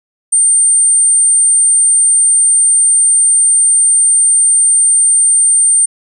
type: tone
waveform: sine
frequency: 8870 Hz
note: C#9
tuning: in tune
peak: -6 dBFS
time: 0.32-5.86 s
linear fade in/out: 10 ms
effects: none